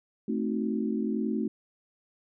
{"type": "chord", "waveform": "sine", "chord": "A diminished seventh", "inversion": "none", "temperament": "equal", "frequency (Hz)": [220, 261.6, 311.1, 370], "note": ["A3", "C4", "Eb4", "Gb4"], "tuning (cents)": [0, 0, 0, 0], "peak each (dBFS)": [-29, -33, -34, -35], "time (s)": [0.28, 1.48], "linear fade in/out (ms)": 5, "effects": []}